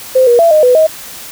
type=tone with pitch steps; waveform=sine; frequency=517 / 478.6 / 671 / 616 / 498.3 / 631 Hz; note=C5 / A#4 / E5 / D#5 / B4 / D#5; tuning=-21 / +46 / +31 / -17 / +15 / +24 cents; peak=-4 dBFS; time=0.15-0.87 s; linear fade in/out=10 ms; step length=120 ms; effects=white hiss -29 dBFS RMS until 1.31 s